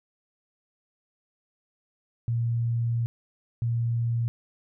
sine tone bursts at uneven times, 117.1 Hz, A#2, 8 cents sharp, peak -23 dBFS, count 2, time 2.28-3.06 / 3.62-4.28 s, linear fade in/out 0 ms, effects none

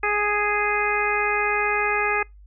harmonic tone, 415.3 Hz, G#4, in tune, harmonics 1 / 2 / 3 / 4 / 5 / 6, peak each -27 / -27 / -27 / -27 / -27 / -27 dBFS, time 0.03-2.23 s, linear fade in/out 5 ms, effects noise-tail reverb RT60 0.2 s tail -26 dB re dry + added 50 Hz sine -44 dBFS peak until 2.46 s

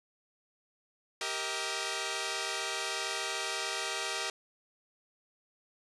5% pulse chord, Eb major, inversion first, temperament equal with one note detuned, 392 / 466.2 / 637.2 Hz, G4 / Bb4 / Eb5, 0 / 0 / +41 cents, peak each -26 dBFS, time 1.21-4.3 s, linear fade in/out 2 ms, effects resampled to 24000 Hz + 9-bit

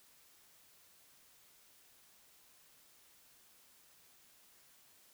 silence, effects white hiss -65 dBFS RMS until 5.13 s

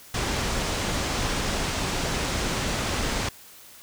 pink low-pass noise, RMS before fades -27 dBFS, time 0.14-3.29 s, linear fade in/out 5 ms, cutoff 8200 Hz, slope 24 dB/octave, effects white hiss -48 dBFS RMS until 3.82 s

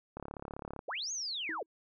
click train, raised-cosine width 1 ms, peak -27 dBFS, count 23, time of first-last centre 0.17-0.791 s, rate 35.4 Hz
sine linear two-way sweep, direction up then down, 341.3 to 6650 to 341.3 Hz, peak -35 dBFS, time 0.88-1.63 s, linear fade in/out 5 ms, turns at 1.12 s
triangle tone with exponential decay, 322.9 Hz, E4, 36 cents flat, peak -35 dBFS, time 1.49-1.66 s, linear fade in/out 2 ms, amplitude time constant 35 ms
effects none

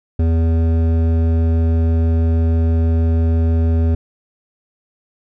sine tone with hard clipping, 82.1 Hz, E2, 6 cents flat, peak -14 dBFS, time 0.19-3.95 s, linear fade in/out 5 ms, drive 12 dB, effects none

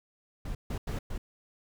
brown noise bursts at uneven times, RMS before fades -34 dBFS, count 4, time 0.45-0.55 / 0.7-0.78 / 0.87-0.99 / 1.1-1.18 s, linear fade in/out 5 ms, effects none

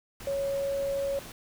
sine tone in noise, 554.4 Hz, C#5, in tune, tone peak -27 dBFS, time 0.27-1.19 s, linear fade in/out 2 ms, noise pink, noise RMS -44 dBFS, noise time 0.2-1.32 s, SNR +14 dB, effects none

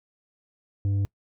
sine tone with tanh clipping, 99.4 Hz, G2, 25 cents sharp, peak -23 dBFS, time 0.85-1.05 s, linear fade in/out 0 ms, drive 6 dB, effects noise-tail reverb RT60 0.1 s tail -24 dB re dry

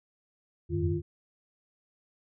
sine tone cluster, 84.3 / 90.1 / 102.5 / 154.6 / 345.1 Hz, E2 / F#2 / G#2 / D#3 / F4, +39 / -45 / -22 / -11 / -21 cents, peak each -34 / -31 / -35 / -32 / -31 dBFS, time 0.69-1.02 s, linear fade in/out 50 ms, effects none

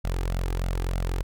sawtooth tone with flanger, 44.14 Hz, F1, 19 cents sharp, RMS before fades -27 dBFS, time 0.04-1.23 s, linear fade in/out 10 ms, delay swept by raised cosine 1.4 to 2.5 ms, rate 3.2 Hz, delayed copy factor +0.55, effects none

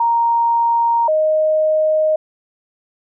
sine tone pair in turn, 932.3 / 622.2 Hz, A#5 / D#5, 0 / 0 cents, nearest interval perfect fifth, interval 700 cents, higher first, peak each -12 dBFS, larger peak neither, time 0-1.08 / 1.08-2.16 s, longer neither, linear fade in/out 5 ms, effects none

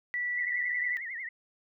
sine tone with pitch glide, 1958 to 1970.5 Hz, B6 to B6, -15 to -4 cents, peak -29 dBFS, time 0.14-0.97 s, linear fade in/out 0 ms, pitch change +11 cents, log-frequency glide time 0.34-0.79 s
sine tone with vibrato, 1975.5 Hz, B6, in tune, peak -35 dBFS, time 0.37-1.29 s, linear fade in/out 5 ms, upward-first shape triangle, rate 11 Hz, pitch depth 180 cents each way
effects none

